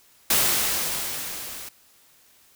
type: noise with level ramp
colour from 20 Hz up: white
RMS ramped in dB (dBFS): -19 to -38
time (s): 0.3-1.69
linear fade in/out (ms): 5
effects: white hiss -57 dBFS RMS until 2.55 s